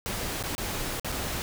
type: noise with dropouts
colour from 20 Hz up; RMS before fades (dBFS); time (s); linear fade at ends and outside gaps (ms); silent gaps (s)
pink; -32; 0.06-1.42; 0; 0.427-0.437 / 0.55-0.581 / 0.997-1.046 / 1.119-1.123
effects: none